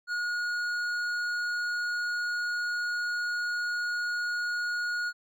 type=tone with hard clipping; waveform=sine; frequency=1443 Hz; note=F#6; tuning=44 cents flat; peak=-30 dBFS; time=0.07-5.13 s; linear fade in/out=50 ms; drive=8 dB; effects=none